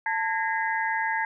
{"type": "tone cluster", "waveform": "sine", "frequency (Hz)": [889, 1642, 1848, 2029], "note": ["A5", "G#6", "A#6", "B6"], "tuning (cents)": [18, -20, -16, 46], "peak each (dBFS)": [-27, -29, -33, -33], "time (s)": [0.06, 1.25], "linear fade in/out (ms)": 2, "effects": []}